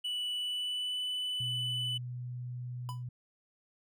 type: tone with pitch glide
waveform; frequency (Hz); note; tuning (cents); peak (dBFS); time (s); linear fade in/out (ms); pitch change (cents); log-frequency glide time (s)
triangle; 2960 to 2991; F#7 to F#7; 0 to +18; -31; 0.04-1.98; 10; +18; 0.33-1.03
type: tone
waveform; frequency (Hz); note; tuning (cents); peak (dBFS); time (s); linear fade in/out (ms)
sine; 123.47; B2; 0; -37; 1.4-3.09; 5
type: tone with exponential decay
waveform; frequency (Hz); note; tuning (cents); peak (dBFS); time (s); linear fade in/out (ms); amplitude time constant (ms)
square; 995; B5; +13; -37; 2.89-3.03; 0; 29
effects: none